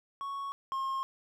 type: tone pair in turn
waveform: triangle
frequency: 1108.7 / 1071.6 Hz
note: C#6 / C6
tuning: 0 / +41 cents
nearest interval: minor second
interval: 59 cents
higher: first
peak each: -33 / -29 dBFS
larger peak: second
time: 0.21-0.52 / 0.72-1.03 s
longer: neither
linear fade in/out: 0 ms
effects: none